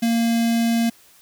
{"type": "tone with notch filter", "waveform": "square", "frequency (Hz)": 231.2, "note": "A#3", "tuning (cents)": -14, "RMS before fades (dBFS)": -19, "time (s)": [0.02, 0.9], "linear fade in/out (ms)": 10, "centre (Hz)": 1100, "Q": 1.1, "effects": ["white hiss -52 dBFS RMS until 1.21 s"]}